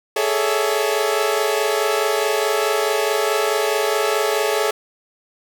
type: chord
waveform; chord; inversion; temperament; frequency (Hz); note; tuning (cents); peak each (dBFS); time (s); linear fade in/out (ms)
sawtooth; A major seventh; third; equal with one note detuned; 415.3 / 440 / 563.7 / 659.3; G#4 / A4 / C#5 / E5; 0 / 0 / +29 / 0; -18 / -18 / -20 / -22; 0.16-4.71; 5
effects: none

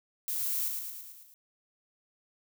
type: noise with echo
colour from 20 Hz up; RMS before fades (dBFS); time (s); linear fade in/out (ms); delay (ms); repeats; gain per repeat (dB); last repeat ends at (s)
violet; -33; 0.28-0.68; 0; 110; 6; -4; 1.34
effects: none

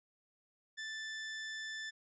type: tone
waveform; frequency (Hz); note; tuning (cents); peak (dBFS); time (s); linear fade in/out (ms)
sawtooth; 1760; A6; 0; -37; 0.77-1.91; 20
effects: resampled to 16000 Hz

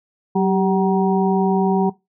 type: harmonic tone with a mistuned harmonic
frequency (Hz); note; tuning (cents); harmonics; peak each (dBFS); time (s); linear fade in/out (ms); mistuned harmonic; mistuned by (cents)
189.1; F#3; +38; 1 / 2 / 4 / 5; -17 / -20 / -23 / -24; 0.35-1.9; 10; 2; +55
effects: noise-tail reverb RT60 0.2 s tail -20 dB re dry

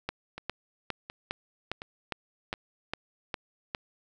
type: two click trains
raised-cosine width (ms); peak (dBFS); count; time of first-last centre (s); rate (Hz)
0.3; -23 / -15; 4 / 10; 0.38-2.538 / 0.09-3.749; 1.39 / 2.46
effects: none

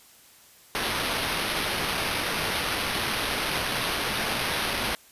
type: noise with sample-and-hold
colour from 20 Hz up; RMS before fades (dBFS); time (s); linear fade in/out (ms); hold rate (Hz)
white; -28; 0.75-4.95; 0; 7350
effects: white hiss -54 dBFS RMS until 5.11 s + resampled to 32000 Hz

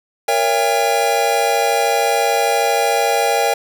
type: chord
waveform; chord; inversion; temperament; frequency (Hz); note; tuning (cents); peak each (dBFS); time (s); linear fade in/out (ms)
square; A# diminished seventh; none; just; 466.2 / 559.4 / 671.3 / 805.5; A#4 / C#5 / E5 / G5; 0 / +16 / +31 / +47; -21 / -22 / -22 / -18; 0.28-3.54; 5
effects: none

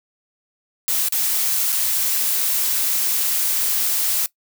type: noise with dropouts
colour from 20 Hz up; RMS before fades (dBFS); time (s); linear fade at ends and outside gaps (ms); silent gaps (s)
blue; -20; 0.88-4.26; 0; 1.085-1.123 / 1.721-1.726
effects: noise-tail reverb RT60 0.1 s tail -20 dB re dry

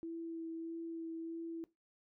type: tone with vibrato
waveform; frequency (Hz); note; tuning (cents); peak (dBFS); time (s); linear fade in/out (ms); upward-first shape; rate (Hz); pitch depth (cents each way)
sine; 329.6; E4; 0; -40; 0.03-1.64; 0; sine; 1.6; 13
effects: noise-tail reverb RT60 0.2 s tail -18 dB re dry

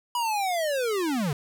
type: linear sweep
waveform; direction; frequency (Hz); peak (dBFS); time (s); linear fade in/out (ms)
square; down; 983 to 130.9; -25; 0.15-1.33; 2
effects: none

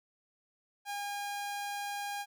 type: tone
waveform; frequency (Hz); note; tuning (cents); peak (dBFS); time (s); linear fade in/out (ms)
sawtooth; 812; G#5; -39; -32; 0.85-2.26; 50
effects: none

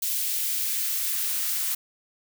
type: noise with high-pass filter sweep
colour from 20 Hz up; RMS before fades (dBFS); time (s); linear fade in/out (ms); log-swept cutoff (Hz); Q
blue; -27; 0.02-1.75; 5; 2700 to 1000; 0.93
effects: none

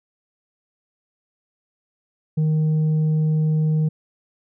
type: tone with tanh clipping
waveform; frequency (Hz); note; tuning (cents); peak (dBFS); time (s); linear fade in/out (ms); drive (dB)
sine; 155.56; D#3; 0; -17; 2.37-3.89; 10; 3
effects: none

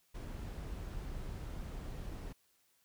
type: noise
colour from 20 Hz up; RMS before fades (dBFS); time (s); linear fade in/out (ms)
brown; -43; 0.14-2.33; 10
effects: white hiss -73 dBFS RMS until 2.84 s

